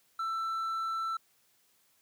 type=tone with hard clipping; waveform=sine; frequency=1332 Hz; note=E6; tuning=18 cents sharp; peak=-32 dBFS; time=0.19-1.17 s; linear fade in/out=5 ms; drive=3 dB; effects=white hiss -69 dBFS RMS until 2.01 s + high-pass 80 Hz 12 dB/octave